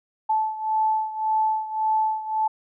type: beating tone pair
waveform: sine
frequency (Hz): 871 / 872.8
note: A5 / A5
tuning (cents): -18 / -14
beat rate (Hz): 1.8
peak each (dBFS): -22 / -26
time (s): 0.29-2.48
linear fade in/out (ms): 10
effects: none